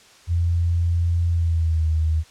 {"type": "tone with pitch glide", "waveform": "sine", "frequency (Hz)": [85.4, 79.22], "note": ["F2", "D#2"], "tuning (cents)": [-38, 32], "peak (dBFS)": -17, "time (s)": [0.27, 2.24], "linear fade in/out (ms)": 50, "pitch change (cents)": -130, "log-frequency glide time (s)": [1.29, 1.87], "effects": ["white hiss -50 dBFS RMS until 2.3 s", "low-pass 7000 Hz 12 dB/octave"]}